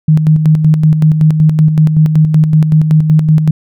sine tone with tremolo, 155.56 Hz, D#3, in tune, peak -3 dBFS, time 0.08-3.51 s, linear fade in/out 5 ms, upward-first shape square, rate 5.3 Hz, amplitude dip 50%, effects none

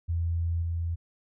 sine tone with level steps, 84.2 Hz, E2, 37 cents sharp, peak -25 / -27 dBFS, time 0.08-0.96 s, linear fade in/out 20 ms, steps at 0.62 s, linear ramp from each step 5 ms, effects none

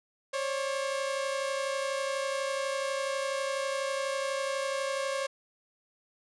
sawtooth tone pair together, 540 / 572.1 Hz, C#5 / D5, -45 / -45 cents, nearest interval minor second, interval 100 cents, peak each -27 / -32 dBFS, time 0.33-5.27 s, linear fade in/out 10 ms, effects resampled to 22050 Hz

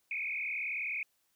sine tone with frequency modulation, 2343 Hz, D7, 5 cents flat, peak -33 dBFS, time 0.11-1.03 s, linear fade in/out 2 ms, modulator 39.2 Hz, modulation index 4.6, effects white hiss -75 dBFS RMS until 1.35 s

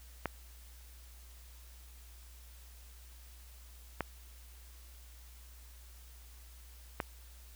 clicks, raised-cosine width 0.5 ms, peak -18 dBFS, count 3, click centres 0.257 / 4.007 / 7.002 s, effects added 60 Hz sine -52 dBFS peak until 7.55 s + white hiss -60 dBFS RMS until 7.55 s

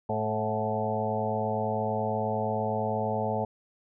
harmonic tone with a mistuned harmonic, 108.7 Hz, A2, 21 cents flat, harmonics 1 / 2 / 4 / 5 / 6 / 7 / 8, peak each -34 / -34 / -34 / -34 / -34 / -34 / -34 dBFS, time 0.09-3.45 s, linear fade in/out 5 ms, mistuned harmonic 7, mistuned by -46 cents, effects none

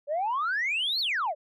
sine exponential two-way sweep, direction up then down, 554.4 to 4524 to 554.4 Hz, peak -24 dBFS, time 0.07-1.35 s, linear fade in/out 50 ms, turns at 1 s, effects tanh soft clip ceiling -22 dBFS

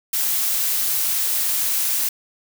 blue noise, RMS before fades -21 dBFS, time 0.13-2.09 s, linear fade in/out 5 ms, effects none

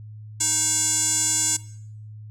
square tone with band-pass filter, 311.1 Hz, D#4, in tune, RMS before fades -22 dBFS, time 0.4-1.57 s, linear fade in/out 10 ms, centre 7400 Hz, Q 7.1, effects noise-tail reverb RT60 0.6 s tail -18 dB re dry + added 107 Hz sine -37 dBFS peak until 2.3 s

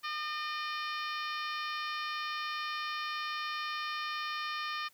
harmonic tone, 607 Hz, D#5, 43 cents flat, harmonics 2 / 3 / 4 / 5 / 6 / 7 / 8 / 9, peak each -37 / -41 / -43 / -45 / -47 / -48 / -49 / -50 dBFS, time 0.03-4.89 s, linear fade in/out 20 ms, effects white hiss -65 dBFS RMS until 4.93 s

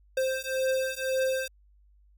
square beating tone pair, 523.3 / 525.2 Hz, C5 / C5, 0 / +6 cents, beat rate 1.9 Hz, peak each -30 dBFS, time 0.17-1.48 s, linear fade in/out 5 ms, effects added 50 Hz sine -57 dBFS peak until 2.17 s

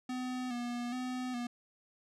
square tone with vibrato, 246.9 Hz, B3, in tune, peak -36 dBFS, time 0.09-1.47 s, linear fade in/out 5 ms, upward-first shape square, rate 1.2 Hz, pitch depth 41 cents each way, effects low-pass 8000 Hz 12 dB/octave

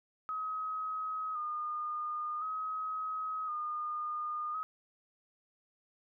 sine tone with vibrato, 1244.5 Hz, D#6, in tune, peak -34 dBFS, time 0.29-4.63 s, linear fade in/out 0 ms, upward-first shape square, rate 0.47 Hz, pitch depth 35 cents each way, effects none

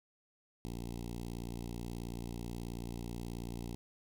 10% pulse tone with notch filter, 58.5 Hz, A#1, 7 cents sharp, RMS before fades -42 dBFS, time 0.65-3.75 s, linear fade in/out 0 ms, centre 1500 Hz, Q 0.53, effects none

